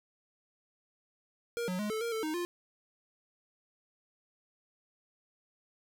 square tone with pitch steps, 470.9 / 182.4 / 209.6 / 437.3 / 466.6 / 442.2 / 310.6 / 350.5 Hz, A#4 / F#3 / G#3 / A4 / A#4 / A4 / D#4 / F4, +18 / -24 / +16 / -11 / +2 / +9 / -3 / +6 cents, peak -33 dBFS, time 1.57-2.45 s, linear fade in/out 0 ms, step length 110 ms, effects none

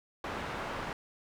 white low-pass noise, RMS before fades -38 dBFS, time 0.24-0.93 s, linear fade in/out 2 ms, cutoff 1400 Hz, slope 12 dB/octave, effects none

